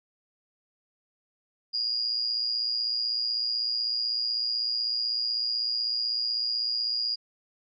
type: tone with amplitude modulation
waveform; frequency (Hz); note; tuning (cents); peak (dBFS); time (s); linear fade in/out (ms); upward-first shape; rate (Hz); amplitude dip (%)
sine; 4850; D#8; -45; -23; 1.73-7.16; 20; sine; 116; 60
effects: none